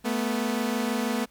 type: tone pair together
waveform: sawtooth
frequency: 219.5 / 245.7 Hz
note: A3 / B3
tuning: -4 / -9 cents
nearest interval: major second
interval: 195 cents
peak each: -24 dBFS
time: 0.04-1.26 s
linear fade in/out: 20 ms
effects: pink hiss -62 dBFS RMS until 1.3 s